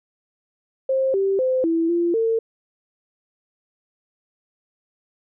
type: tone with pitch steps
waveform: sine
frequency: 530 / 390 / 516 / 329.8 / 343.2 / 452 Hz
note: C5 / G4 / C5 / E4 / F4 / A4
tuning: +22 / -9 / -24 / +1 / -30 / +47 cents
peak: -17 dBFS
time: 0.89-2.39 s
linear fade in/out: 5 ms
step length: 250 ms
effects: none